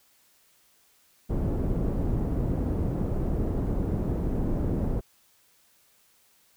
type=low-pass noise; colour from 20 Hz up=pink; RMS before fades=-27 dBFS; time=1.29-5.01 s; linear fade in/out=20 ms; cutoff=370 Hz; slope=12 dB/octave; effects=white hiss -63 dBFS RMS until 6.56 s